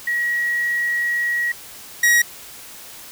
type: tone pair in turn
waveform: sine / 45% pulse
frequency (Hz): 1909 / 1902.2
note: A#6 / A#6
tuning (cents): +41 / +35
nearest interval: unison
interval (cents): 6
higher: first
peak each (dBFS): -18 / -12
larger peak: second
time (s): 0.07-1.52 / 2.03-2.22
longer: first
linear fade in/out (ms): 5
effects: white hiss -39 dBFS RMS until 3.11 s